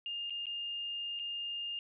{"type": "tone with dropouts", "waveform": "sine", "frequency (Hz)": 2819, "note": "F7", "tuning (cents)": 16, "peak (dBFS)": -36, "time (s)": [0.06, 1.79], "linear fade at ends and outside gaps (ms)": 1, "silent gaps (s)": [[0.298, 0.305], [0.457, 0.467], [1.191, 1.196]], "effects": []}